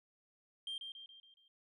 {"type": "tone with echo", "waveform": "sine", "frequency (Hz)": 3178, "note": "G7", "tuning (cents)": 23, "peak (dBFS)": -37, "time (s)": [0.67, 0.78], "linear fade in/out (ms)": 2, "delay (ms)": 140, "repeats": 5, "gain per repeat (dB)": -6, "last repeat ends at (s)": 1.48, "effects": ["tanh soft clip ceiling -38 dBFS"]}